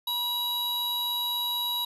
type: tone pair together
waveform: square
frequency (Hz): 967 / 3868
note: B5 / B7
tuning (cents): -37 / -37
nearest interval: 2 octaves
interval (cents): 2400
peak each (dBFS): -36 / -28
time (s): 0.07-1.85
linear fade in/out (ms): 5
effects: resampled to 32000 Hz